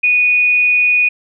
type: tone with amplitude modulation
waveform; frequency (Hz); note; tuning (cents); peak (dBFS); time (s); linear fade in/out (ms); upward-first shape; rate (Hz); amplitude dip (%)
sine; 2470; D#7; -13; -8; 0.03-1.09; 10; sine; 232; 25
effects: none